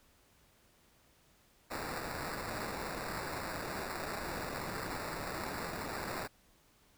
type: noise with sample-and-hold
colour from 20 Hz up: violet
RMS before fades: -40 dBFS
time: 1.7-6.28 s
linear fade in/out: 20 ms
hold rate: 3150 Hz
effects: pink hiss -67 dBFS RMS until 6.97 s